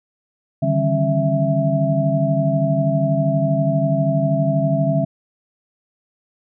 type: tone cluster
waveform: sine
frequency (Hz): 146.1 / 158.5 / 194.5 / 269.6 / 660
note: D3 / D#3 / G3 / C#4 / E5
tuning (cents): -9 / +32 / -13 / -48 / +2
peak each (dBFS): -19 / -23 / -24 / -24 / -20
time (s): 0.62-5.05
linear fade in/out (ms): 10
effects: none